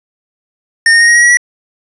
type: tone with pitch steps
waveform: square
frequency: 1827 / 1845 / 1863.2 / 1881.6 / 1900.2 / 1918.9 / 1937.9 Hz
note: A#6 / A#6 / A#6 / A#6 / A#6 / A#6 / B6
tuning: -35 / -18 / -1 / +16 / +33 / +50 / -33 cents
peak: -5 dBFS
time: 0.86-1.371 s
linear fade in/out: 2 ms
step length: 73 ms
effects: resampled to 24000 Hz + 7-bit